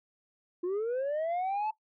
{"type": "linear sweep", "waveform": "sine", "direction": "up", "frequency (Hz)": [343.8, 880], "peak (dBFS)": -26, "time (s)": [0.63, 1.71], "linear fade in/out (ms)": 10, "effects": ["noise-tail reverb RT60 0.1 s tail -18 dB re dry", "tanh soft clip ceiling -28 dBFS"]}